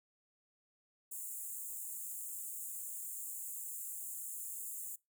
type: high-pass noise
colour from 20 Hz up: pink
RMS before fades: -44 dBFS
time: 1.11-4.96 s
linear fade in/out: 10 ms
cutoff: 7000 Hz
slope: 96 dB/octave
effects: noise-tail reverb RT60 0.2 s tail -23 dB re dry